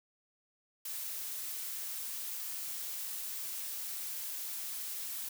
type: noise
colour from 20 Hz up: blue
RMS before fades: -40 dBFS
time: 0.85-5.29 s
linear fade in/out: 5 ms
effects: none